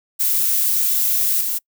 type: noise with level steps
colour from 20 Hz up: violet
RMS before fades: -18 / -22 dBFS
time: 0.19-1.59 s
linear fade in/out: 20 ms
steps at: 1.41 s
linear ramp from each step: 2 ms
effects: noise-tail reverb RT60 0.1 s tail -26 dB re dry